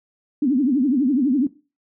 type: tone with vibrato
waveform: sine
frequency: 269.1 Hz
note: C4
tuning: 49 cents sharp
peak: -15 dBFS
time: 0.42-1.47 s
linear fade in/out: 5 ms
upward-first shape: triangle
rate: 12 Hz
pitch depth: 250 cents each way
effects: noise-tail reverb RT60 0.3 s tail -17 dB re dry